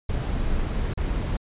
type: noise with dropouts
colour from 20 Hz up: brown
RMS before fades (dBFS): -25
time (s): 0.09-1.37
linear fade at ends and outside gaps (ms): 5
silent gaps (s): 0.937-0.974
effects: resampled to 8000 Hz